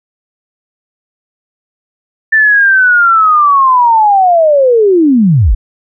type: linear sweep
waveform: sine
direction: down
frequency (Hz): 1782 to 34.43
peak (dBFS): -4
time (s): 2.32-5.55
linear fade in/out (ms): 10
effects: none